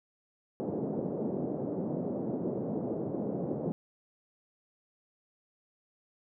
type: band-pass noise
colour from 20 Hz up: pink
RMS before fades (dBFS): -34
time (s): 0.6-3.72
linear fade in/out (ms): 0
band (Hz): 160 to 560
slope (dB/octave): 24
effects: none